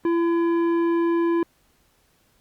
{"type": "tone with tanh clipping", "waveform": "sine", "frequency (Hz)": 337.4, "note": "E4", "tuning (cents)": 40, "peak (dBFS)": -20, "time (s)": [0.05, 1.43], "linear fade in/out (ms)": 2, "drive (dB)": 11, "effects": ["pink hiss -63 dBFS RMS until 2.4 s", "Opus 48 kbps"]}